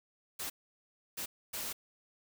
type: noise bursts at uneven times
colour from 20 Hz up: white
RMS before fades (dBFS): -39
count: 3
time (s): 0.39-0.5 / 1.17-1.26 / 1.53-1.73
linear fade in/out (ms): 10
effects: none